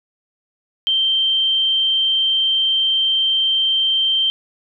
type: tone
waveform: sine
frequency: 3136 Hz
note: G7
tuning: in tune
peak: -14 dBFS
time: 0.87-4.3 s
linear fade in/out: 0 ms
effects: none